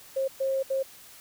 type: tone bursts at uneven times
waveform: sine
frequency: 536 Hz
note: C5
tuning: 42 cents sharp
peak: -24 dBFS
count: 3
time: 0.16-0.28 / 0.4-0.63 / 0.7-0.83 s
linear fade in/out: 10 ms
effects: white hiss -50 dBFS RMS until 1.2 s